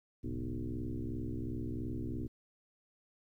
sine tone with frequency modulation, 115.4 Hz, A#2, 17 cents flat, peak -35 dBFS, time 0.23-2.28 s, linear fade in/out 20 ms, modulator 62.9 Hz, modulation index 3.7, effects 12-bit

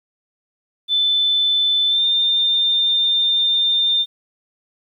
sine tone with pitch glide, 3520 to 3606 Hz, A7 to A7, 0 to +42 cents, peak -14 dBFS, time 0.88-4.06 s, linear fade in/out 50 ms, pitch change +42 cents, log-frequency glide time 1.88-2.03 s, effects 9-bit

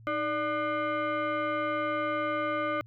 sine tone with frequency modulation, 311.1 Hz, D#4, in tune, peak -27 dBFS, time 0.07-2.81 s, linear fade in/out 0 ms, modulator 900 Hz, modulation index 1.7, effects added 112 Hz sine -49 dBFS peak until 2.86 s

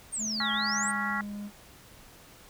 sine exponential two-way sweep, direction down then up, 8980 to 3136 to 8980 Hz, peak -30 dBFS, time 0.12-0.92 s, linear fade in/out 20 ms, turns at 0.52 s
triangle tone with pitch glide, 216.4 to 205.3 Hz, A3 to G#3, -29 to -20 cents, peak -33 dBFS, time 0.17-1.51 s, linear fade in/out 50 ms, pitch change -91 cents, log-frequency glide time 0.4-0.95 s
harmonic tone, 277.2 Hz, C#4, in tune, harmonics 3 / 4 / 5 / 6 / 7, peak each -37 / -36 / -33 / -38 / -33 dBFS, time 0.4-1.21 s, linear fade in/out 2 ms
effects pink hiss -53 dBFS RMS until 2.49 s

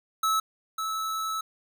square tone pair in turn, 1300 / 1305.1 Hz, E6 / E6, -24 / -18 cents, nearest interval unison, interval 6 cents, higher second, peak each -23 / -29 dBFS, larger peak first, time 0.23-0.4 / 0.78-1.41 s, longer second, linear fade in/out 5 ms, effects none

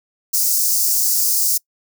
white high-pass noise, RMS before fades -17 dBFS, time 0.33-1.58 s, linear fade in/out 10 ms, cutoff 4900 Hz, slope 48 dB/octave, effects noise-tail reverb RT60 0.1 s tail -25 dB re dry

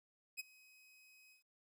sawtooth tone with ADSR envelope, 2531 Hz, D#7, 29 cents sharp, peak -36 dBFS, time 0.37-1.44 s, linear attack 27 ms, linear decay 20 ms, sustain -24 dB, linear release 120 ms, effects 13-bit

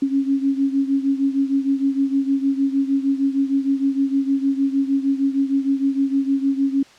sine beating tone pair, 272.4 / 278.9 Hz, C#4 / C#4, -30 / +11 cents, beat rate 6.5 Hz, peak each -18 / -22 dBFS, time 0.02-6.83 s, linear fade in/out 5 ms, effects white hiss -48 dBFS RMS until 6.98 s + low-pass 5000 Hz 12 dB/octave

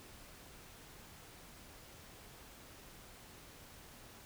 silence, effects pink hiss -56 dBFS RMS until 4.25 s

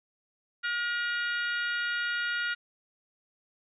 harmonic tone with a mistuned harmonic, 477.3 Hz, A#4, 41 cents sharp, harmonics 3 / 4 / 5 / 6 / 7 / 8 / 9, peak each -29 / -36 / -43 / -38 / -47 / -44 / -46 dBFS, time 0.63-2.55 s, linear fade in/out 20 ms, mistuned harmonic 8, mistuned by -30 cents, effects MP3 96 kbps

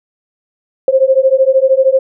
sine beating tone pair, 523.3 / 536.3 Hz, C5 / C5, 0 / +43 cents, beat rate 13 Hz, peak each -10 dBFS, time 0.88-1.99 s, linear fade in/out 2 ms, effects none

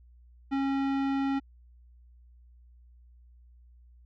sine tone with tanh clipping, 273.2 Hz, C#4, 25 cents flat, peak -28 dBFS, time 0.51-1.4 s, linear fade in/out 20 ms, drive 18 dB, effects added 60 Hz sine -53 dBFS peak until 4.05 s

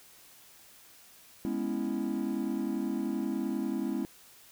triangle chord, C# minor seventh, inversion second, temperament equal, 207.7 / 246.9 / 277.2 / 329.6 Hz, G#3 / B3 / C#4 / E4, 0 / 0 / 0 / 0 cents, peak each -33 dBFS, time 1.45-4.05 s, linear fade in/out 0 ms, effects tanh soft clip ceiling -18 dBFS + white hiss -56 dBFS RMS until 4.51 s

